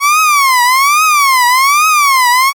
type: tone with vibrato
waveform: 30% pulse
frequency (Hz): 1108.7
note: C#6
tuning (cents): 0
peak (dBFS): -4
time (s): 0-2.53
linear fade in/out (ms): 50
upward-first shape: triangle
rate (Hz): 1.2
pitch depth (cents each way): 250
effects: AAC 64 kbps